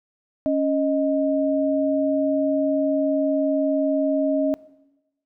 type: tone pair together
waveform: sine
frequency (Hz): 277.4 / 622.3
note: C#4 / D#5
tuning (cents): +1 / 0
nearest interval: octave + major second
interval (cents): 1399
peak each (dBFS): -21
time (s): 0.46-4.54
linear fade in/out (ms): 0
effects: noise-tail reverb RT60 1.0 s tail -21 dB re dry